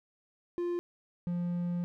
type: tone pair in turn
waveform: triangle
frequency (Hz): 349.2 / 174.9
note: F4 / F3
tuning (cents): 0 / +3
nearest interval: octave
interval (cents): 1197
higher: first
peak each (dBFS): -28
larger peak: neither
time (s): 0.58-0.79 / 1.27-1.84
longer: second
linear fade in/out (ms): 0
effects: none